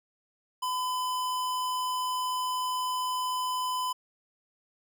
square tone, 1009 Hz, B5, 37 cents sharp, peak -29 dBFS, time 0.62-3.93 s, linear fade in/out 10 ms, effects none

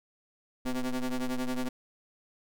45% pulse ring-modulated tone, 128.5 Hz, C3, 31 cents flat, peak -26 dBFS, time 0.65-1.69 s, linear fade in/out 10 ms, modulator 123 Hz, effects none

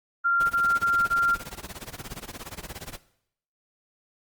sine tone bursts, 1386 Hz, F6, 14 cents flat, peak -19 dBFS, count 4, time 0.24-1.358 s, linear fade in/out 20 ms, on 260 ms, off 26 ms
pink noise with tremolo, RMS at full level -36 dBFS, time 0.4-2.98 s, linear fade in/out 5 ms, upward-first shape sine, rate 17 Hz, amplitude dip 95%
effects noise-tail reverb RT60 0.7 s tail -17 dB re dry + Opus 32 kbps

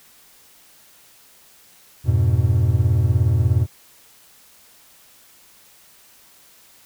triangle chord, F diminished, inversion none, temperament equal with one note detuned, 86.9 / 103.83 / 123.47 Hz, F2 / Ab2 / Cb3, -8 / 0 / 0 cents, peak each -17 dBFS, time 2.04-3.67 s, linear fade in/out 50 ms, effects white hiss -51 dBFS RMS until 6.85 s

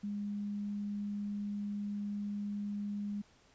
sine tone, 204.8 Hz, G#3, 24 cents flat, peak -35 dBFS, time 0.03-3.22 s, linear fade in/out 10 ms, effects pink hiss -65 dBFS RMS until 3.54 s + resampled to 16000 Hz

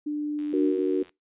sine tone, 297.1 Hz, D4, 20 cents sharp, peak -26 dBFS, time 0.06-0.79 s, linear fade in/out 10 ms
click train, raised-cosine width 0.2 ms, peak -34 dBFS, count 62, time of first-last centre 0.39-1.094 s, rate 86.7 Hz
sine chord, D augmented, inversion none, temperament equal, 293.7 / 370 / 466.2 Hz, D4 / F#4 / A#4, 0 / 0 / 0 cents, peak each -26 / -24 / -30 dBFS, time 0.53-1.03 s, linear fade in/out 5 ms
effects noise-tail reverb RT60 0.2 s tail -23 dB re dry + resampled to 8000 Hz

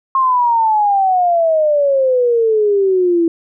sine exponential sweep, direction down, 1075 to 329.6 Hz, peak -10 dBFS, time 0.15-3.28 s, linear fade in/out 2 ms, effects none

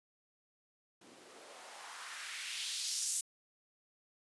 blue noise with band-pass filter sweep, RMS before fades -42 dBFS, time 1.01-3.21 s, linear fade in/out 5 ms, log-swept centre 240 to 8000 Hz, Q 1.7, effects resampled to 24000 Hz

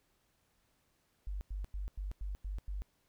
sine tone bursts, 49 Hz, G1, in tune, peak -36 dBFS, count 7, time 1.27-2.82 s, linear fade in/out 0 ms, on 140 ms, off 95 ms, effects pink hiss -75 dBFS RMS until 3.08 s

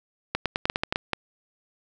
clicks, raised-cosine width 0.3 ms, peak -8 dBFS, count 10, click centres 0.35 / 0.457 / 0.559 / 0.655 / 0.699 / 0.759 / 0.835 / 0.925 / 0.959 / 1.133 s, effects none

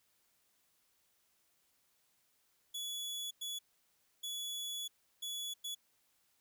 sawtooth tone bursts at uneven times, 3400 Hz, G#7, 40 cents sharp, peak -36 dBFS, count 5, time 2.74-3.31 / 3.41-3.59 / 4.23-4.88 / 5.22-5.54 / 5.64-5.75 s, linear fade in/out 10 ms, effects white hiss -75 dBFS RMS until 6.4 s

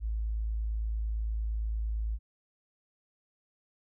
sine tone, 54.4 Hz, A1, 19 cents flat, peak -29 dBFS, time 0-2.19 s, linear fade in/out 50 ms, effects none

